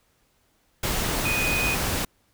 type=tone in noise; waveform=sine; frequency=2489 Hz; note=D#7; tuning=in tune; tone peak=-24 dBFS; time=1.25-1.75 s; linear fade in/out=5 ms; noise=pink; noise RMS=-26 dBFS; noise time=0.83-2.05 s; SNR=-1 dB; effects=pink hiss -66 dBFS RMS until 2.33 s